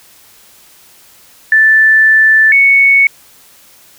sine tone pair in turn, 1760 / 2217 Hz, A6 / C#7, 0 / 0 cents, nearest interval major third, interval 400 cents, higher second, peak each -4 dBFS, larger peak neither, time 1.52-2.52 / 2.52-3.07 s, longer first, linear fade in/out 2 ms, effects white hiss -43 dBFS RMS until 3.98 s

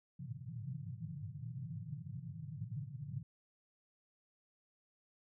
pink band-pass noise, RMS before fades -45 dBFS, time 0.19-3.23 s, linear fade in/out 5 ms, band 100 to 170 Hz, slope 96 dB/octave, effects none

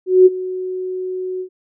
sine tone with ADSR envelope, 370 Hz, F#4, in tune, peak -3 dBFS, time 0.06-1.49 s, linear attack 200 ms, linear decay 28 ms, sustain -18 dB, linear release 85 ms, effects none

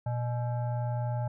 sine tone with frequency modulation, 120 Hz, B2, 49 cents flat, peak -28 dBFS, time 0.06-1.28 s, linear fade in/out 5 ms, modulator 729 Hz, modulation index 0.57, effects none

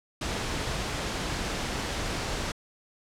pink noise, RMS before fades -31 dBFS, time 0.21-2.52 s, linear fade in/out 5 ms, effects low-pass 7000 Hz 12 dB/octave

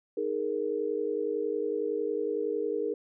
sine chord, D# suspended fourth, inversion none, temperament equal with one note detuned, 310.2 / 415.3 / 466.2 Hz, D#4 / G#4 / A#4, -5 / 0 / 0 cents, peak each -36 / -31 / -31 dBFS, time 0.17-2.94 s, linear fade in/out 5 ms, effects none

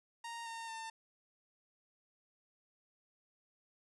sawtooth tone with pitch steps, 930 / 914.6 / 899.4 Hz, A#5 / A#5 / A5, -4 / -33 / +38 cents, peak -39 dBFS, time 0.24-0.9 s, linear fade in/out 5 ms, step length 220 ms, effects resampled to 24000 Hz

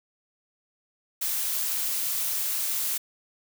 blue noise, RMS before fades -28 dBFS, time 1.21-2.98 s, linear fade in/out 10 ms, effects none

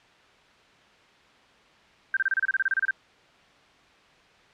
sine tone bursts, 1568 Hz, G6, in tune, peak -20 dBFS, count 14, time 2.14-2.909 s, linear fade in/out 2 ms, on 28 ms, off 29 ms, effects white hiss -56 dBFS RMS until 4.53 s + low-pass 3000 Hz 12 dB/octave

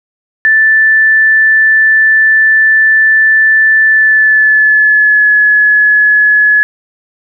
sine tone with pitch glide, 1760 to 1700 Hz, A6 to G#6, 0 to +40 cents, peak -4 dBFS, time 0.45-6.63 s, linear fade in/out 0 ms, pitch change -60 cents, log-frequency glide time 3.85-5.3 s, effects none

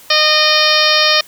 harmonic tone, 613 Hz, D#5, 26 cents flat, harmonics 1 / 2 / 3 / 4 / 5 / 6 / 7 / 8 / 9, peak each -18 / -18 / -18 / -18 / -18 / -18 / -18 / -18 / -18 dBFS, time 0.1-1.21 s, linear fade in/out 5 ms, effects white hiss -41 dBFS RMS until 1.27 s

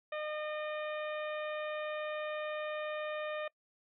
harmonic tone, 609 Hz, D#5, 37 cents flat, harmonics 1 / 2 / 3 / 4 / 5 / 6, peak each -37 / -44 / -45 / -47 / -54 / -54 dBFS, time 0.12-3.48 s, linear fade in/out 5 ms, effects noise-tail reverb RT60 0.1 s tail -23 dB re dry

